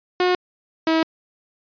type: tone pair in turn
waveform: sawtooth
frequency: 361.9 / 322.4 Hz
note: F#4 / E4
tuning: -38 / -38 cents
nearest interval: major second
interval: 200 cents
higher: first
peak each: -12 dBFS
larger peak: neither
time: 0.2-0.35 / 0.87-1.03 s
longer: second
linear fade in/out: 2 ms
effects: resampled to 11025 Hz